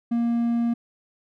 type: tone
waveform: triangle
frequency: 234.7 Hz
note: A#3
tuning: 12 cents sharp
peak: -18 dBFS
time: 0.11-0.74 s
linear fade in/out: 10 ms
effects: none